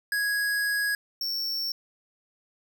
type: tone pair in turn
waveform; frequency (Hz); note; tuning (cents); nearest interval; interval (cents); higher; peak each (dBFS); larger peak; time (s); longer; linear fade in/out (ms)
square; 1661.2 / 5451; G#6 / F8; 0 / -43; octave + major sixth; 2057; second; -25 / -28; first; 0.12-0.95 / 1.21-1.72; first; 2
effects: none